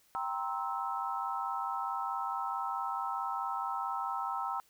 sine chord, C dominant seventh, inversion second, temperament just, 784.9 / 941.9 / 1046.5 / 1308.1 Hz, G5 / Bb5 / C6 / E6, +2 / +18 / 0 / -14 cents, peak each -38 / -38 / -40 / -37 dBFS, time 0.15-4.6 s, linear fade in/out 0 ms, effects white hiss -67 dBFS RMS until 4.69 s

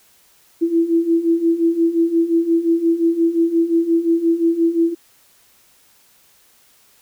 sine beating tone pair, 329.6 / 335.3 Hz, E4 / E4, 0 / +30 cents, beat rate 5.7 Hz, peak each -19 / -15 dBFS, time 0.61-4.95 s, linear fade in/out 20 ms, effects white hiss -54 dBFS RMS until 7.01 s

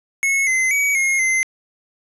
square tone with pitch steps, 2187 / 2058 / 2266 / 2149 / 2070 Hz, C#7 / C7 / C#7 / C7 / C7, -24 / -29 / +37 / +46 / -19 cents, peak -16 dBFS, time 0.23-1.43 s, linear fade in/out 0 ms, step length 240 ms, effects resampled to 24000 Hz + 9-bit

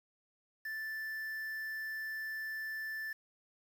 triangle tone with quantisation, 1760 Hz, A6, in tune, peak -36 dBFS, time 0.65-3.13 s, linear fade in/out 5 ms, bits 9, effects none

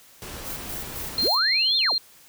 pink noise, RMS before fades -37 dBFS, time 0.22-1.28 s, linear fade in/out 0 ms
violet noise with tremolo, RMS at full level -34 dBFS, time 0.43-1.41 s, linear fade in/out 50 ms, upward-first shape square, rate 3.8 Hz, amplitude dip 60%
sine tone, 4186 Hz, C8, in tune, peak -20 dBFS, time 1.18-1.98 s, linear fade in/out 2 ms
sine linear two-way sweep, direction up then down, 98.6 to 3729 to 98.6 Hz, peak -23 dBFS, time 1.21-1.94 s, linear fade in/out 50 ms, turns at 1.77 s
effects white hiss -52 dBFS RMS until 2.28 s

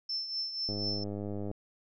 sine tone with tremolo, 5320 Hz, E8, 15 cents sharp, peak -30 dBFS, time 0.09-1.04 s, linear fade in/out 5 ms, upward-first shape triangle, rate 4.1 Hz, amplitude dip 65%
click train, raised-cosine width 2 ms, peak -25 dBFS, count 85, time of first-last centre 0.69-1.514 s, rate 102 Hz
effects none

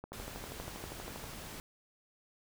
click train, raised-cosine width 1 ms, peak -29 dBFS, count 16, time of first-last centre 0.04-1.24 s, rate 12.5 Hz
pink noise, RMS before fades -46 dBFS, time 0.13-1.6 s, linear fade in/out 0 ms
effects none

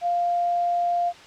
sine tone, 698.5 Hz, F5, in tune, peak -20 dBFS, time 0.01-1.13 s, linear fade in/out 50 ms, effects white hiss -45 dBFS RMS until 1.26 s + low-pass 4000 Hz 12 dB/octave

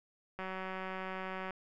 click train, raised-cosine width 0.5 ms, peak -26 dBFS, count 211, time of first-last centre 0.39-1.507 s, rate 188 Hz, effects none

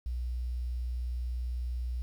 sine tone with quantisation, 61 Hz, B1, 21 cents flat, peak -31 dBFS, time 0.06-2.02 s, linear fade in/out 0 ms, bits 10, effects none

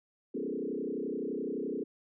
sine tone with frequency modulation, 342.4 Hz, F4, 34 cents flat, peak -32 dBFS, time 0.34-1.84 s, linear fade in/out 10 ms, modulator 31.7 Hz, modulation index 3.6, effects none

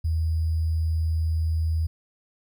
sine tone with sample-and-hold, 80.5 Hz, E2, 41 cents flat, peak -21 dBFS, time 0.04-1.87 s, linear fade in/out 10 ms, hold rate 4900 Hz, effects none

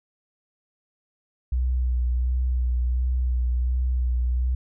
sine tone with vibrato, 62 Hz, B1, 7 cents sharp, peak -20 dBFS, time 1.52-4.55 s, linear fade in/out 5 ms, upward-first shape sine, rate 1.4 Hz, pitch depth 27 cents each way, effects none

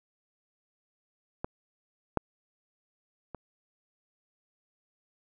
clicks, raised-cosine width 1 ms, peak -18 / -11 / -25 dBFS, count 3, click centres 1.445 / 2.173 / 3.347 s, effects none

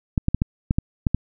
clicks, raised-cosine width 5 ms, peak -6 dBFS, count 8, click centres 0.178 / 0.284 / 0.346 / 0.419 / 0.709 / 0.785 / 1.068 / 1.146 s, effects none

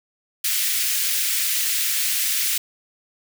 white high-pass noise, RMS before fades -22 dBFS, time 0.44-2.58 s, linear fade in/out 5 ms, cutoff 1800 Hz, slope 24 dB/octave, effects none

